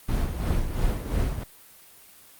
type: noise with tremolo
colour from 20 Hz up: brown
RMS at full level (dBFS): -23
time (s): 0.08-1.44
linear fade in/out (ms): 10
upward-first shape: sine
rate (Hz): 2.9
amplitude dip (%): 60
effects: white hiss -51 dBFS RMS until 2.39 s + Opus 32 kbps